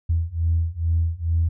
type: beating tone pair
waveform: sine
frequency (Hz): 81.8 / 84.1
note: E2 / E2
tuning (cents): -13 / +35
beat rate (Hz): 2.3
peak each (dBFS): -22 / -21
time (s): 0.09-1.49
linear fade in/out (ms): 10
effects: tanh soft clip ceiling -11 dBFS